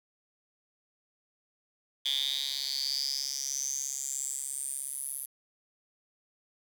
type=tone with high-pass filter sweep; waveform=10% pulse; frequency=136.9 Hz; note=C#3; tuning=21 cents flat; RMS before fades=-34 dBFS; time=2.05-5.26 s; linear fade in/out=10 ms; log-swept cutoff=3400 to 11000 Hz; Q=9.6; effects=9-bit